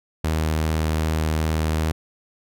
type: tone with vibrato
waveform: sawtooth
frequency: 78.7 Hz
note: D#2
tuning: 20 cents sharp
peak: -16 dBFS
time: 0.24-1.92 s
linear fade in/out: 5 ms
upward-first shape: sine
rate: 2.6 Hz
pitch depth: 9 cents each way
effects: none